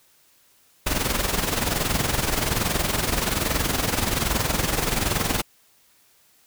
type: noise with amplitude modulation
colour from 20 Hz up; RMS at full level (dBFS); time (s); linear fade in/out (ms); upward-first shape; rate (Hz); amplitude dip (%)
pink; -21; 0.86-5.42; 10; sine; 21.2; 65
effects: white hiss -59 dBFS RMS until 6.46 s